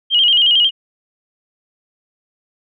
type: tone with vibrato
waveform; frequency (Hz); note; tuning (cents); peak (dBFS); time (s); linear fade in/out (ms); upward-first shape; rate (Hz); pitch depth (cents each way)
sine; 3035; F#7; +43; -9; 0.1-0.71; 50; square; 11; 76
effects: none